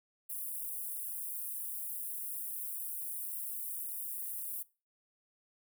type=high-pass noise; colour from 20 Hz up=white; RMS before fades=-40 dBFS; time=0.29-4.63 s; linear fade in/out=10 ms; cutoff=9300 Hz; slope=48 dB/octave; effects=noise-tail reverb RT60 0.3 s tail -20 dB re dry